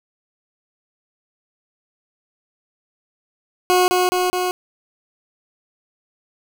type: tone with echo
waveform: 20% pulse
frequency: 363.4 Hz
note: F#4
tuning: 31 cents flat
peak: -8 dBFS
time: 3.7-3.88 s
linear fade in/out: 0 ms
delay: 210 ms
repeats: 3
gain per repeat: -2 dB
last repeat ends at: 4.51 s
effects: 7-bit